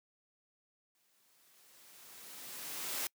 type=noise with exponential growth; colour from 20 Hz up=white; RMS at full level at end=-36 dBFS; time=0.95-3.07 s; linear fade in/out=1 ms; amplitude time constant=460 ms; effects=noise-tail reverb RT60 0.1 s tail -26 dB re dry + high-pass 150 Hz 12 dB/octave